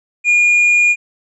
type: tone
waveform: triangle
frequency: 2430 Hz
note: D#7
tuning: 42 cents flat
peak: -7 dBFS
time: 0.24-0.96 s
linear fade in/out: 50 ms
effects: resampled to 24000 Hz